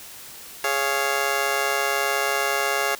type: chord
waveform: 15% pulse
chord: Db major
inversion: second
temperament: just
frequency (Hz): 415.8 / 554.4 / 693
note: Ab4 / Db5 / F5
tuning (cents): +2 / 0 / -14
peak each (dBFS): -20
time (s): 0.64-2.95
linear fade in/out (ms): 2
effects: white hiss -41 dBFS RMS until 2.99 s